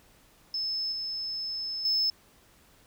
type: tone with level steps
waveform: sine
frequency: 5230 Hz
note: E8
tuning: 15 cents flat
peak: -28 / -31 / -22 dBFS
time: 0.54-2.1 s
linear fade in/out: 2 ms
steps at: 0.92 / 1.85 s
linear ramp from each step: 2 ms
effects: tanh soft clip ceiling -20 dBFS + pink hiss -60 dBFS RMS until 2.86 s